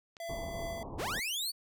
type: click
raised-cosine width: 0.2 ms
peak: -32 dBFS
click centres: 0.168 s
type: tone with tremolo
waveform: square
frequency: 672 Hz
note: E5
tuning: 33 cents sharp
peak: -38 dBFS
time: 0.2-0.83 s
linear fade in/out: 2 ms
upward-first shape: triangle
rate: 2.7 Hz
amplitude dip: 30%
type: low-pass noise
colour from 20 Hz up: pink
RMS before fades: -42 dBFS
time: 0.29-1.2 s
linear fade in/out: 5 ms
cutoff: 1100 Hz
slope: 96 dB/octave
type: linear sweep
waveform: sawtooth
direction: up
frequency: 220.2 to 4600 Hz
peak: -30 dBFS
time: 0.98-1.52 s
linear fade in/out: 20 ms
effects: none